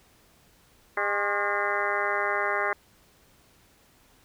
harmonic tone with a mistuned harmonic, 203 Hz, G#3, 39 cents flat, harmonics 2 / 3 / 4 / 5 / 6 / 7 / 8 / 9 / 10, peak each -33 / -33 / -33 / -33 / -33 / -33 / -33 / -33 / -33 dBFS, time 0.97-2.73 s, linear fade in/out 2 ms, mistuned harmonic 5, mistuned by +92 cents, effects pink hiss -60 dBFS RMS until 4.24 s

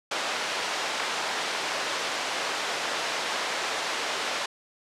pink band-pass noise, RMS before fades -30 dBFS, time 0.11-4.46 s, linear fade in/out 5 ms, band 610 to 5600 Hz, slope 12 dB/octave, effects low-pass 10000 Hz 12 dB/octave

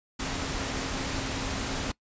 sine tone in noise, 267.4 Hz, C4, 38 cents sharp, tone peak -38 dBFS, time 0.19-1.92 s, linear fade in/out 10 ms, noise pink, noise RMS -32 dBFS, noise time 0.19-1.92 s, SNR -9 dB, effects noise-tail reverb RT60 0.1 s tail -22 dB re dry + resampled to 16000 Hz

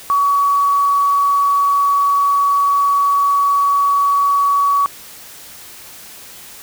sine tone with quantisation, 1131 Hz, C#6, 34 cents sharp, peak -11 dBFS, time 0.1-4.86 s, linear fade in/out 0 ms, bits 6, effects white hiss -37 dBFS RMS until 6.62 s

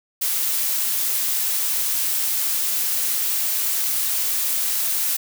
blue noise, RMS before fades -22 dBFS, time 0.21-5.17 s, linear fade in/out 10 ms, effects none

